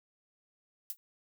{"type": "noise with exponential decay", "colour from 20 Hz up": "violet", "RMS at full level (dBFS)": -33, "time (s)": [0.9, 0.97], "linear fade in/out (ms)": 0, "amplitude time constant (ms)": 15, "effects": []}